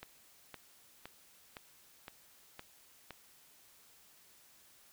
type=click train; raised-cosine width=0.3 ms; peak=-29 dBFS; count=7; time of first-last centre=0.03-3.107 s; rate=1.95 Hz; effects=white hiss -63 dBFS RMS until 4.92 s